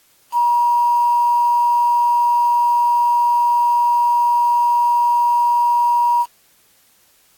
sine tone with quantisation, 956 Hz, A#5, 43 cents sharp, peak -12 dBFS, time 0.32-6.26 s, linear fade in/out 50 ms, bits 6, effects white hiss -55 dBFS RMS until 7.37 s + AAC 64 kbps

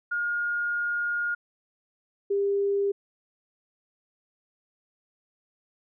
sine tone pair in turn, 1425 / 399.9 Hz, F6 / G4, +34 / +35 cents, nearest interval octave + minor seventh, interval 2199 cents, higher first, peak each -25 / -22 dBFS, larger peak second, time 0.11-1.35 / 2.3-2.92 s, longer first, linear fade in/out 10 ms, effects none

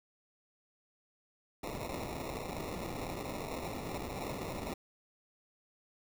white noise with sample-and-hold, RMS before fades -40 dBFS, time 1.63-4.74 s, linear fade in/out 5 ms, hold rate 1575 Hz, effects none

